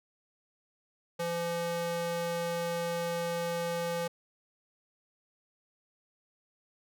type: tone with high-pass filter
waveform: square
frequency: 170.4 Hz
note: F3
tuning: 42 cents flat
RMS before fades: -33 dBFS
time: 1.19-4.08 s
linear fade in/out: 10 ms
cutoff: 360 Hz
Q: 3.1
effects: none